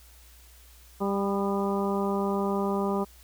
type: harmonic tone with a mistuned harmonic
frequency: 198.2 Hz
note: G3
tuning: 19 cents sharp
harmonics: 1 / 2 / 3 / 4 / 5 / 6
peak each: -28 / -29 / -35 / -35 / -35 / -37 dBFS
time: 1-3.05 s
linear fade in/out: 20 ms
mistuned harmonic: 6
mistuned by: +40 cents
effects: added 60 Hz sine -52 dBFS peak until 3.23 s + white hiss -56 dBFS RMS until 3.23 s